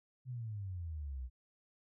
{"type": "exponential sweep", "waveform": "sine", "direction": "down", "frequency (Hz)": [130.81, 60.2], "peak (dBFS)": -39, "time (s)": [0.25, 1.3], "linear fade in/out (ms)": 50, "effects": []}